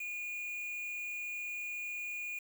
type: tone with quantisation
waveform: triangle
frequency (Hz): 2438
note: D#7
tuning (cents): -36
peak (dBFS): -36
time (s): 0-2.39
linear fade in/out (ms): 5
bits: 8
effects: none